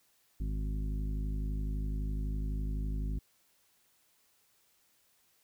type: harmonic tone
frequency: 51.91 Hz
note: G#1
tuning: in tune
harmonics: 1 / 2 / 3 / 4 / 5 / 7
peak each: -32 / -45 / -42 / -48 / -46 / -55 dBFS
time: 0.4-3.19 s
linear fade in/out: 5 ms
effects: white hiss -70 dBFS RMS until 5.43 s